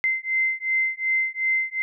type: beating tone pair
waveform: sine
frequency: 2073 / 2075.7 Hz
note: C7 / C7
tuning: -17 / -14 cents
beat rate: 2.7 Hz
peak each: -24 dBFS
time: 0.04-1.82 s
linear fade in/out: 0 ms
effects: none